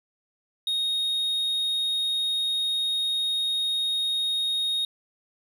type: tone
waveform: triangle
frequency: 3729 Hz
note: A#7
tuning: in tune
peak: -22 dBFS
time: 0.67-4.85 s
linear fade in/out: 2 ms
effects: none